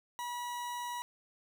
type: tone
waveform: 40% pulse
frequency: 969 Hz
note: B5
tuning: 33 cents flat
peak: -36 dBFS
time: 0.19-1.02 s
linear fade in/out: 0 ms
effects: none